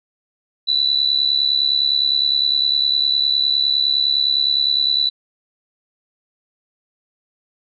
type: tone with amplitude modulation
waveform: sine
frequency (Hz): 3972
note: B7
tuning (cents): +9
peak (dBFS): -11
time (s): 0.67-5.1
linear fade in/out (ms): 20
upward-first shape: sine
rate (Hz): 69.8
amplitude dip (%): 75
effects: none